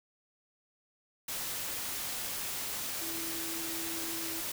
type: tone in noise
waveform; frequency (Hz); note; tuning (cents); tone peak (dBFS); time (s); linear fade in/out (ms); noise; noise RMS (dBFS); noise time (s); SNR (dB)
sine; 329.6; E4; 0; -42; 3.01-4.41; 5; white; -37; 1.28-4.52; -8
effects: none